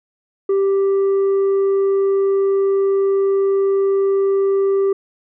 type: tone with tanh clipping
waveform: sine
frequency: 392 Hz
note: G4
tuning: in tune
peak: -14 dBFS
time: 0.49-4.93 s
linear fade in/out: 5 ms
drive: 3 dB
effects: none